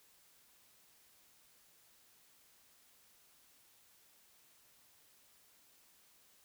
silence, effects white hiss -67 dBFS RMS until 6.44 s

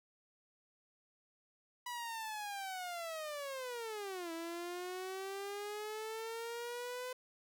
sawtooth linear two-way sweep, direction down then up, 984 to 327.4 to 507 Hz, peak -37 dBFS, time 1.86-7.13 s, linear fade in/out 5 ms, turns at 4.32 s, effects none

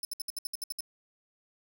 20% pulse tone bursts, 5274 Hz, E8, in tune, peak -27 dBFS, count 10, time 0.03-0.806 s, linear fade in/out 2 ms, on 20 ms, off 64 ms, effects none

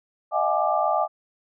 sine tone cluster, 618 / 676 / 753 / 841 / 1183 Hz, D#5 / E5 / F#5 / G#5 / D6, -12 / +43 / +30 / +22 / +12 cents, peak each -26 dBFS, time 0.31-1.08 s, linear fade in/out 50 ms, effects none

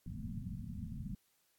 white low-pass noise, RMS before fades -43 dBFS, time 0.06-1.15 s, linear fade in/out 2 ms, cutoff 240 Hz, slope 96 dB/octave, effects white hiss -75 dBFS RMS until 1.58 s + AAC 64 kbps

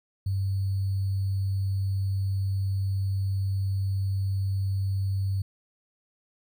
sine tone with sample-and-hold, 97 Hz, G2, 18 cents flat, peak -24 dBFS, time 0.26-5.42 s, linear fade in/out 5 ms, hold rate 4410 Hz, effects none

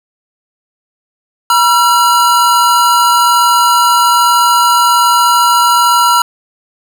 square tone pair together, 963.4 / 1357 Hz, B5 / E6, -43 / +50 cents, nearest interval tritone, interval 593 cents, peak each -10 dBFS, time 1.5-6.22 s, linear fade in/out 2 ms, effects none

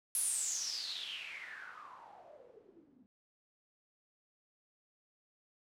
blue noise with low-pass filter sweep, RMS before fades -42 dBFS, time 0.15-3.06 s, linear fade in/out 0 ms, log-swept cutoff 11000 to 230 Hz, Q 8.6, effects none

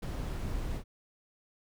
brown noise with ADSR envelope, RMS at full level -32 dBFS, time 0.02-0.84 s, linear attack 13 ms, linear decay 6 ms, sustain -3 dB, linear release 77 ms, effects none

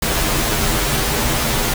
pink noise with comb filter, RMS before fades -18 dBFS, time 0.02-1.74 s, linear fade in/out 5 ms, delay 11 ms, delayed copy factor -0.95, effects none

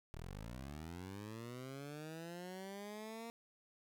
15% pulse linear sweep, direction up, 36.71 to 233.1 Hz, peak -40 dBFS, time 0.14-3.3 s, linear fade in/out 0 ms, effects none

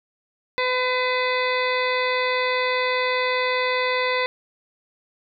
harmonic tone, 505 Hz, B4, 39 cents sharp, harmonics 1 / 2 / 3 / 4 / 5 / 7 / 8 / 9, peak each -24 / -26 / -34 / -25 / -31 / -33 / -35 / -38 dBFS, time 0.58-4.26 s, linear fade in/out 0 ms, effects none

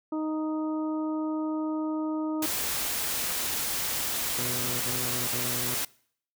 harmonic tone, 311.1 Hz, D#4, in tune, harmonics 1 / 2 / 3 / 4, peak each -28 / -38 / -40 / -42 dBFS, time 0.12-2.46 s, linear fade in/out 5 ms
white noise, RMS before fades -30 dBFS, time 2.42-5.85 s, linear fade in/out 5 ms
15% pulse tone bursts, 123.47 Hz, B2, in tune, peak -28 dBFS, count 3, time 4.38-5.746 s, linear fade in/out 5 ms, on 420 ms, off 53 ms
effects noise-tail reverb RT60 0.6 s tail -24 dB re dry

